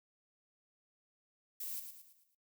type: noise with echo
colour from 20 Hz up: violet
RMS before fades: -42 dBFS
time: 1.6-1.8 s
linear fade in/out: 5 ms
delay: 110 ms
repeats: 5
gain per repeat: -7 dB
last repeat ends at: 2.35 s
effects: noise-tail reverb RT60 0.1 s tail -18 dB re dry